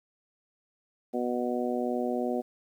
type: harmonic tone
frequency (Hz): 122.8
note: B2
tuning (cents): -9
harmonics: 2 / 3 / 4 / 5 / 6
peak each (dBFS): -31 / -33 / -34 / -35 / -36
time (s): 1.13-2.42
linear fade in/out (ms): 20
effects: 10-bit